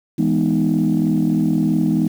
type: chord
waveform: sine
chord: E major seventh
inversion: none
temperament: equal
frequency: 164.81 / 207.7 / 246.9 / 311.1 Hz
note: E3 / G#3 / B3 / D#4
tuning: 0 / 0 / 0 / 0 cents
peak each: -19 dBFS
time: 0.18-2.08 s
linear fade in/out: 10 ms
effects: tanh soft clip ceiling -8 dBFS + 7-bit